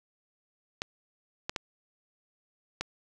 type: clicks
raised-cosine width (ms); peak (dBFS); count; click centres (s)
0.2; -14; 4; 0.819 / 1.495 / 1.562 / 2.81
effects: none